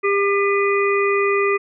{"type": "harmonic tone with a mistuned harmonic", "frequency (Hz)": 400, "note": "G4", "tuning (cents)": 35, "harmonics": [1, 3, 5, 6], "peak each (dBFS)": [-17, -22, -24, -25], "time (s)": [0.03, 1.58], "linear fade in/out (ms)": 20, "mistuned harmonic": 6, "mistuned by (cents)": 43, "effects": []}